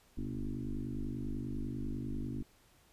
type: tone with frequency modulation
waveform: sine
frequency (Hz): 127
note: B2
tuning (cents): +49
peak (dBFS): -35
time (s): 0.17-2.43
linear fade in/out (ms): 10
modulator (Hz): 50.1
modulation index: 3.7
effects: pink hiss -66 dBFS RMS until 2.92 s + resampled to 32000 Hz

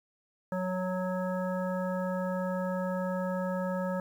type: harmonic tone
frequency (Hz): 184.3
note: F#3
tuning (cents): -7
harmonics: 1 / 3 / 5 / 7 / 9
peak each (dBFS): -32 / -33 / -40 / -42 / -44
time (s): 0.52-4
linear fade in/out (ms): 2
effects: 10-bit

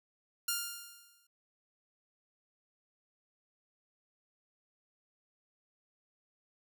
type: tone with exponential decay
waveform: 5% pulse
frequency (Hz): 1404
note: F6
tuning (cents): +9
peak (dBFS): -18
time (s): 0.48-1.27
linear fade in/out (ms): 5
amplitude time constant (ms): 170
effects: none

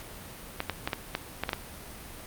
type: clicks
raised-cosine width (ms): 0.3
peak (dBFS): -12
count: 8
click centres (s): 0.604 / 0.697 / 0.875 / 0.932 / 1.151 / 1.436 / 1.492 / 1.532
effects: pink hiss -44 dBFS RMS until 2.26 s + Opus 48 kbps

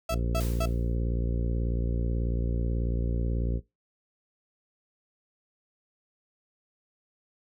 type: harmonic tone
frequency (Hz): 58.27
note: A#1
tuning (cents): 0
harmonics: 1 / 2 / 3 / 4 / 5 / 6 / 7 / 8 / 9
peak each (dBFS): -27 / -33 / -37 / -39 / -41 / -43 / -44 / -45 / -46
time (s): 0.09-3.61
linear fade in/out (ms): 50
type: tone bursts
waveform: 35% pulse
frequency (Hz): 659.3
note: E5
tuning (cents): 0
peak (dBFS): -26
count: 3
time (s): 0.09-0.658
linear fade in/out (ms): 5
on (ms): 56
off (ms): 200
type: noise with exponential decay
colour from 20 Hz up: white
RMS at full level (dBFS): -38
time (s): 0.4-0.96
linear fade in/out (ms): 5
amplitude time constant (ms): 120
effects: noise-tail reverb RT60 0.2 s tail -19 dB re dry

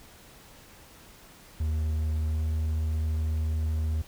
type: tone with pitch glide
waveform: triangle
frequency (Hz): 77.78 to 78.46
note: D#2 to D#2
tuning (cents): 0 to +15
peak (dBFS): -23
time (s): 1.6-4.02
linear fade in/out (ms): 5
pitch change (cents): +15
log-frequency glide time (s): 2.31-2.42
effects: pink hiss -52 dBFS RMS until 4.07 s

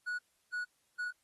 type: tone bursts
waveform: triangle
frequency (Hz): 1464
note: F#6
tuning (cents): -19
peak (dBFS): -32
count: 3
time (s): 0.06-1.11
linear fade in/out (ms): 20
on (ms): 130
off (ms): 330
effects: white hiss -75 dBFS RMS until 1.23 s + AAC 32 kbps

